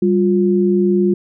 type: tone pair together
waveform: sine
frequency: 196 / 354.3 Hz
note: G3 / F4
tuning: 0 / +25 cents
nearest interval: minor seventh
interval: 1025 cents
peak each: -14 dBFS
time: 0.02-1.14 s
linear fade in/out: 5 ms
effects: none